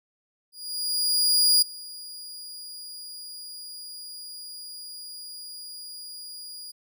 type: tone with ADSR envelope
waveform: sawtooth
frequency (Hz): 4865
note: D#8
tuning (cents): -40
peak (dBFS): -13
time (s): 0.52-6.72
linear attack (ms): 1100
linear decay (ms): 7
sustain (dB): -22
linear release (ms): 16
effects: none